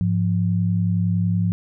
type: tone pair together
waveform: sine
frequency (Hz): 103.83 / 174.62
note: G#2 / F3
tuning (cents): 0 / 0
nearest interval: major sixth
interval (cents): 900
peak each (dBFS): -20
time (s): 0.01-1.52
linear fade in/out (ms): 0
effects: none